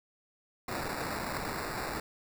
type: noise with sample-and-hold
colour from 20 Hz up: blue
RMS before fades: -36 dBFS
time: 0.68-2 s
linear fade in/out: 5 ms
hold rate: 3150 Hz
effects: none